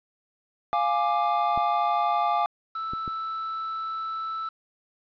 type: chord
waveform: triangle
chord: D diminished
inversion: first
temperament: equal with one note detuned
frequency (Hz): 698.5 / 830.6 / 1181.5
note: F5 / Ab5 / D6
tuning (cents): 0 / 0 / +10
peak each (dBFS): -24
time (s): 0.73-2.46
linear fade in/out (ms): 0
type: clicks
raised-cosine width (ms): 3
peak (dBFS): -24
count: 3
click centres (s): 1.576 / 2.935 / 3.078
type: tone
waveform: triangle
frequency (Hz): 1318.5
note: E6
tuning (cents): 0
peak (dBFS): -27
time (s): 2.75-4.49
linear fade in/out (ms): 5
effects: resampled to 11025 Hz + 9-bit